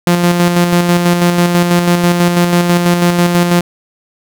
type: tone with tremolo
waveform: sawtooth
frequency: 174.61 Hz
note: F3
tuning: in tune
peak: -3 dBFS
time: 0.07-3.61 s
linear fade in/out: 2 ms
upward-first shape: square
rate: 6.1 Hz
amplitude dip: 40%
effects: none